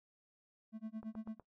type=tone with tremolo; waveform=triangle; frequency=220 Hz; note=A3; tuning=in tune; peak=-37 dBFS; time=0.72-1.39 s; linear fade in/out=50 ms; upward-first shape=sine; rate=9 Hz; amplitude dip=100%
type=click train; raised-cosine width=1 ms; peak=-38 dBFS; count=4; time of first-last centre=1.03-1.397 s; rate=8.17 Hz
effects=noise-tail reverb RT60 0.1 s tail -17 dB re dry